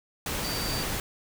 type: tone in noise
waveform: sine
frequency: 4636 Hz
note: D8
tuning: 23 cents flat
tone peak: -34 dBFS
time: 0.44-0.83 s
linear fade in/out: 2 ms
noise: pink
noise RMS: -31 dBFS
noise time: 0.26-1 s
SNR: -6 dB
effects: none